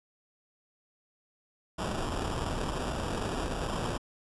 pink noise with sample-and-hold, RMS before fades -33 dBFS, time 1.78-3.98 s, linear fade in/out 10 ms, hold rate 2100 Hz, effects resampled to 24000 Hz

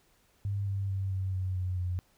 sine tone with pitch steps, 100.1 / 98.32 / 96.58 / 94.86 / 93.18 / 91.53 / 89.9 Hz, G2 / G2 / G2 / F#2 / F#2 / F#2 / F#2, +37 / +6 / -25 / +44 / +13 / -18 / -49 cents, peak -29 dBFS, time 0.45-1.99 s, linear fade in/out 0 ms, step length 220 ms, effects pink hiss -67 dBFS RMS until 2.17 s

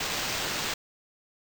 blue noise with sample-and-hold, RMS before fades -31 dBFS, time 0-0.74 s, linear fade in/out 5 ms, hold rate 11025 Hz, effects none

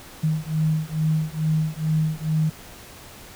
sine beating tone pair, 155.56 / 157.86 Hz, D#3 / D#3, 0 / +25 cents, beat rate 2.3 Hz, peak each -23 dBFS, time 0.23-2.5 s, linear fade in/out 10 ms, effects pink hiss -43 dBFS RMS until 3.35 s

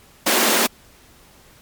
pink high-pass noise, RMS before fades -17 dBFS, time 0.26-0.67 s, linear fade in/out 10 ms, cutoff 210 Hz, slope 96 dB/octave, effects pink hiss -50 dBFS RMS until 1.61 s + MP3 96 kbps

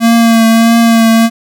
square tone with vibrato, 228.5 Hz, A#3, 34 cents flat, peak -5 dBFS, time 0-1.3 s, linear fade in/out 50 ms, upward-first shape triangle, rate 1.6 Hz, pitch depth 27 cents each way, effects none

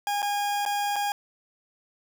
40% pulse tone with dropouts, 817 Hz, G#5, 29 cents flat, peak -24 dBFS, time 0.07-1.12 s, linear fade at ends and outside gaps 1 ms, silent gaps 0.22-0.227 / 0.652-0.661 / 0.959-0.963 s, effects none

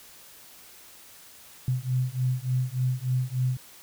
sine beating tone pair, 125.9 / 129.3 Hz, B2 / C3, +34 / -20 cents, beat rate 3.4 Hz, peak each -27 dBFS, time 1.68-3.57 s, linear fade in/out 2 ms, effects white hiss -50 dBFS RMS until 3.82 s

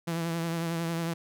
sawtooth tone with vibrato, 166.8 Hz, E3, 21 cents sharp, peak -25 dBFS, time 0.07-1.14 s, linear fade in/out 10 ms, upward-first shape triangle, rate 11 Hz, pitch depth 40 cents each way, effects none

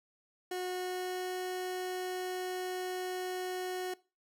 30% pulse tone with pitch glide, 364.6 to 366.9 Hz, F#4 to F#4, -25 to -15 cents, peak -32 dBFS, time 0.51-3.94 s, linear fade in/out 5 ms, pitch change +10 cents, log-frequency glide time 0.71-1.35 s, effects noise-tail reverb RT60 0.3 s tail -21 dB re dry

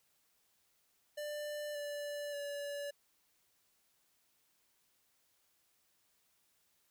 square tone with pitch steps, 593 / 583.1 / 573.5 Hz, D5 / D5 / D5, +17 / -13 / -41 cents, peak -40 dBFS, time 1.17-2.91 s, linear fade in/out 10 ms, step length 580 ms, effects white hiss -75 dBFS RMS until 6.9 s

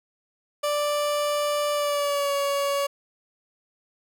30% pulse tone with pitch glide, 587.3 to 563.1 Hz, D5 to C#5, 0 to +27 cents, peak -20 dBFS, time 0.63-2.87 s, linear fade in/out 10 ms, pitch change -73 cents, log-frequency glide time 1.73-2.34 s, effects none

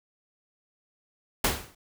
pink noise with exponential decay, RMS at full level -20 dBFS, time 1.44-1.75 s, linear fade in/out 5 ms, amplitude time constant 66 ms, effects none

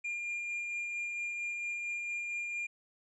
triangle tone with tremolo, 2405 Hz, D7, 41 cents sharp, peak -32 dBFS, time 0.04-2.67 s, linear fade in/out 10 ms, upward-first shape sine, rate 4.4 Hz, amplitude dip 25%, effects resampled to 22050 Hz

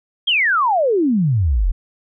sine exponential sweep, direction down, 3322 to 37.1 Hz, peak -13 dBFS, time 0.27-1.72 s, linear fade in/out 10 ms, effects none

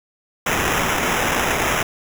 white noise with sample-and-hold, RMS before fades -20 dBFS, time 0.46-1.83 s, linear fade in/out 5 ms, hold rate 4410 Hz, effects none

